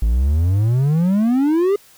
triangle exponential sweep, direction up, 52.2 to 415.3 Hz, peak -11 dBFS, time 0.02-1.76 s, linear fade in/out 5 ms, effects white hiss -49 dBFS RMS until 1.97 s

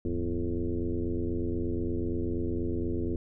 sine tone with frequency modulation, 164.81 Hz, E3, in tune, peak -27 dBFS, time 0.05-3.16 s, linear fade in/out 2 ms, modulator 88.4 Hz, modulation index 2.8, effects none

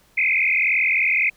sine tone with frequency modulation, 2299 Hz, D7, 37 cents flat, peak -16 dBFS, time 0.17-1.3 s, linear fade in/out 10 ms, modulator 41.7 Hz, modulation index 5.7, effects pink hiss -57 dBFS RMS until 1.36 s

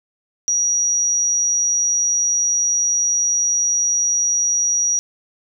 sine tone, 5770 Hz, F#8, 44 cents flat, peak -15 dBFS, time 0.48-4.99 s, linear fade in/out 0 ms, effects none

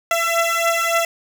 15% pulse beating tone pair, 670 / 673.5 Hz, E5 / E5, +28 / +37 cents, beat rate 3.5 Hz, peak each -13 / -14 dBFS, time 0.11-1.05 s, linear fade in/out 2 ms, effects none

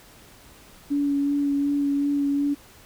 sine tone with vibrato, 284 Hz, C#4, 42 cents sharp, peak -20 dBFS, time 0.9-2.55 s, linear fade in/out 20 ms, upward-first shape sine, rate 2.7 Hz, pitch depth 15 cents each way, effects pink hiss -50 dBFS RMS until 2.85 s

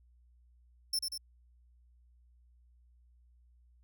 sawtooth tone with echo, 5360 Hz, E8, 28 cents sharp, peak -27 dBFS, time 0.93-0.99 s, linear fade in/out 5 ms, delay 94 ms, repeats 2, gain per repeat -4 dB, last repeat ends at 1.178 s, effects added 60 Hz sine -61 dBFS peak until 3.83 s

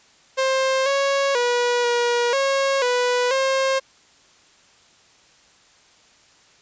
sawtooth tone with pitch steps, 529 / 553 / 485 / 479.2 / 546 / 492.9 / 534 Hz, C5 / C#5 / B4 / A#4 / C#5 / B4 / C5, +19 / -4 / -31 / +48 / -26 / -3 / +35 cents, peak -14 dBFS, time 0.37-3.8 s, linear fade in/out 20 ms, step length 490 ms, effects white hiss -54 dBFS RMS until 6.61 s + resampled to 16000 Hz

